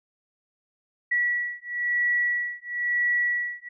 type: beating tone pair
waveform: sine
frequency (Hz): 1938 / 1939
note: B6 / B6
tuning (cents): -33 / -32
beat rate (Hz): 1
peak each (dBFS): -26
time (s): 1.11-3.69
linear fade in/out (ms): 10
effects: none